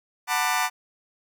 25% pulse chord, B minor seventh, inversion second, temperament just, 740.8 / 889 / 987.8 / 1185.3 Hz, F#5 / A5 / B5 / D6, +2 / +18 / 0 / +16 cents, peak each -24 dBFS, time 0.27-0.7 s, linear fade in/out 50 ms, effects none

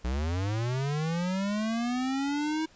square linear sweep, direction up, 58.27 to 320 Hz, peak -28 dBFS, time 0.04-2.66 s, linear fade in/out 10 ms, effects pink hiss -58 dBFS RMS until 2.75 s + resampled to 16000 Hz

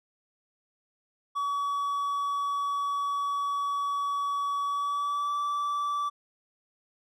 triangle tone with pitch glide, 1135 to 1159.5 Hz, C#6 to D6, +41 to -22 cents, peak -25 dBFS, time 1.35-6.1 s, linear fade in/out 20 ms, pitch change +37 cents, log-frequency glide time 4.64-5.38 s, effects none

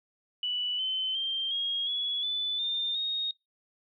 sine tone with pitch steps, 2962 / 3061 / 3164 / 3270 / 3379 / 3492 / 3609 / 3730 Hz, F#7 / G7 / G7 / G#7 / G#7 / A7 / A7 / A#7, +1 / -42 / +15 / -28 / +29 / -14 / +43 / 0 cents, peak -28 dBFS, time 0.43-3.31 s, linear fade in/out 2 ms, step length 360 ms, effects noise-tail reverb RT60 0.2 s tail -26 dB re dry

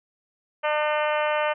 harmonic tone, 301.5 Hz, D4, 46 cents sharp, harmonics 2 / 3 / 4 / 5 / 6 / 7 / 8 / 9 / 10, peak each -24 / -28 / -30 / -32 / -34 / -35 / -36 / -37 / -38 dBFS, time 0.63-1.54 s, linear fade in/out 20 ms, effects none

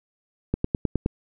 click train, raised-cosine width 3 ms, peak -9 dBFS, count 6, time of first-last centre 0.54-1.061 s, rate 9.6 Hz, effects none

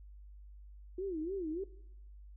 sine tone with vibrato, 349.2 Hz, F4, in tune, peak -35 dBFS, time 0.98-1.64 s, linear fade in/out 5 ms, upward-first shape sine, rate 3.4 Hz, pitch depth 220 cents each way, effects noise-tail reverb RT60 0.8 s tail -19 dB re dry + added 50 Hz sine -50 dBFS peak until 2.36 s

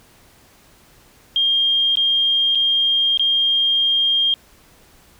sine tone with dropouts, 3214 Hz, G7, 43 cents sharp, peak -14 dBFS, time 1.36-4.34 s, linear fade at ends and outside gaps 1 ms, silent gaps 1.955-1.971 / 2.55-2.554 / 3.174-3.195 s, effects pink hiss -51 dBFS RMS until 5.19 s

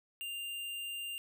square tone, 2794 Hz, F7, in tune, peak -39 dBFS, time 0.21-1.18 s, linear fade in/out 0 ms, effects none

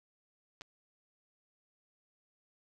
clicks, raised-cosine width 0.2 ms, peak -28 dBFS, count 2, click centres 0.611 / 0.618 s, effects none

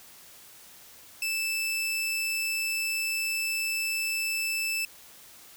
sawtooth tone, 2637 Hz, E7, in tune, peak -24 dBFS, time 1.22-4.85 s, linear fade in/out 2 ms, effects white hiss -51 dBFS RMS until 5.56 s

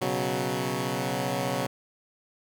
10% pulse chord, B suspended second, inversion none, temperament equal, 123.47 / 138.59 / 185 Hz, B2 / C#3 / F#3, 0 / 0 / 0 cents, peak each -23 dBFS, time 0.01-1.67 s, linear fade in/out 10 ms, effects none

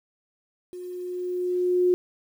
sine tone with level ramp, 360 Hz, F#4, 47 cents flat, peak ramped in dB -35 to -16 dBFS, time 0.73-1.94 s, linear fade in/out 0 ms, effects 9-bit

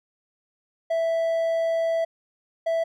triangle tone pair in turn, 659.3 / 659.3 Hz, E5 / E5, 0 / 0 cents, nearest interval unison, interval 0 cents, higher neither, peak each -19 dBFS, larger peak neither, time 0.9-2.05 / 2.66-2.84 s, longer first, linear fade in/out 10 ms, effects none

